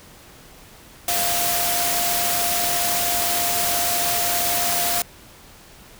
sine tone in noise, 698.5 Hz, F5, in tune, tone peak -26 dBFS, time 1.08-5.02 s, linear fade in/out 2 ms, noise white, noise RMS -22 dBFS, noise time 1.08-5.02 s, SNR -7 dB, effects pink hiss -46 dBFS RMS until 5.99 s

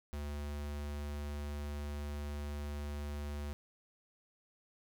square tone, 73 Hz, D2, 10 cents flat, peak -39 dBFS, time 0.13-3.53 s, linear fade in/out 0 ms, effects none

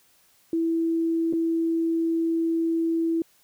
sine tone with dropouts, 329.6 Hz, E4, in tune, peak -21 dBFS, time 0.53-3.22 s, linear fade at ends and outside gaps 2 ms, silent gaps 1.327-1.334 s, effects white hiss -61 dBFS RMS until 3.43 s

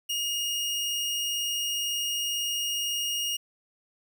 sawtooth tone, 2857 Hz, F7, 39 cents sharp, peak -24 dBFS, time 0.09-3.37 s, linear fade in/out 10 ms, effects none

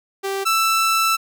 sawtooth tone pair in turn, 391 / 1326.2 Hz, G4 / E6, -4 / +10 cents, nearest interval octave + major sixth, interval 2114 cents, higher second, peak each -18 / -12 dBFS, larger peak second, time 0.23-0.45 / 0.45-1.17 s, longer second, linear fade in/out 20 ms, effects none

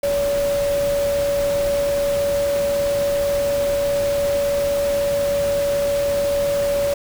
sine tone in noise, 568 Hz, C#5, 42 cents sharp, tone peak -17 dBFS, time 0.03-6.94 s, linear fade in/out 5 ms, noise pink, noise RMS -30 dBFS, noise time 0.03-6.94 s, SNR +10 dB, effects none

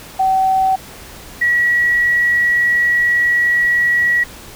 sine tone pair in turn, 762 / 1925 Hz, G5 / B6, -49 / -45 cents, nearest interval octave + major third, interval 1604 cents, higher second, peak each -11 dBFS, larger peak neither, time 0.19-0.76 / 1.41-4.24 s, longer second, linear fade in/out 10 ms, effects pink hiss -36 dBFS RMS until 4.55 s

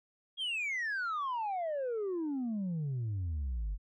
sine exponential sweep, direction down, 3322 to 45.26 Hz, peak -30 dBFS, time 0.37-3.78 s, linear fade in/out 50 ms, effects tanh soft clip ceiling -31 dBFS

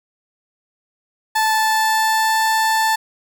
30% pulse tone with pitch glide, 875 to 883.1 Hz, A5 to A5, -10 to +6 cents, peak -12 dBFS, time 1.35-2.96 s, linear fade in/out 10 ms, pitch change +16 cents, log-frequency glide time 1.48-2.44 s, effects none

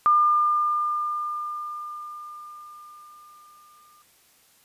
sine tone with exponential decay, 1203 Hz, D6, 41 cents sharp, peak -14 dBFS, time 0.06-4.02 s, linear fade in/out 0 ms, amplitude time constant 860 ms, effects white hiss -59 dBFS RMS until 4.64 s + resampled to 32000 Hz

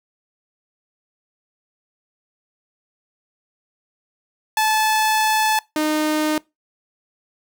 sawtooth tone pair in turn, 868 / 306.9 Hz, A5 / D#4, -24 / -24 cents, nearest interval octave + tritone, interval 1800 cents, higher first, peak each -12 / -14 dBFS, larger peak first, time 4.57-5.59 / 5.76-6.38 s, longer first, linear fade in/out 2 ms, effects noise-tail reverb RT60 0.2 s tail -22 dB re dry

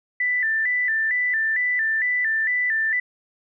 sine tone with vibrato, 1878 Hz, A#6, 12 cents sharp, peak -19 dBFS, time 0.2-3 s, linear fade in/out 5 ms, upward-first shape square, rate 2.2 Hz, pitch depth 96 cents each way, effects none

